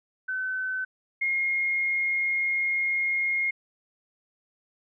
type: tone pair in turn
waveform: sine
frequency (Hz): 1520 / 2143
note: F#6 / C7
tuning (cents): +46 / +41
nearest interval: tritone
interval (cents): 595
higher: second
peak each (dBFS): -27 / -23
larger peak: second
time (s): 0.28-0.85 / 1.21-3.51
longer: second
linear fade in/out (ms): 10
effects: none